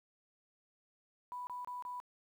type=tone bursts; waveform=sine; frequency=987.8 Hz; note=B5; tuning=in tune; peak=-40 dBFS; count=4; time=1.32-2.001 s; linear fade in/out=0 ms; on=150 ms; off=27 ms; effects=11-bit